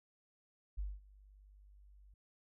sine tone with ADSR envelope, 49.55 Hz, G1, 19 cents sharp, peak -35 dBFS, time 0.77-2.14 s, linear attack 20 ms, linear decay 210 ms, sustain -23 dB, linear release 4 ms, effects none

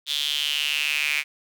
square tone with high-pass filter sweep, 73.42 Hz, D2, in tune, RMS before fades -25 dBFS, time 0.06-1.24 s, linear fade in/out 50 ms, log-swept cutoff 3500 to 2300 Hz, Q 6.7, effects none

